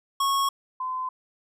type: tone pair in turn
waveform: square / sine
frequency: 1100 / 1025.3 Hz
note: C#6 / C6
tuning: -14 / -35 cents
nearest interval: minor second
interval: 121 cents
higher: first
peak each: -22 / -27 dBFS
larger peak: first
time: 0.2-0.49 / 0.8-1.09 s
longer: neither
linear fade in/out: 5 ms
effects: resampled to 32000 Hz